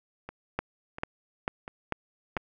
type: two click trains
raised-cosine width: 0.5 ms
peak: -24 / -13 dBFS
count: 4 / 5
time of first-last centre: 0.29-2.373 / 0.59-2.368 s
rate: 1.44 / 2.25 Hz
effects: none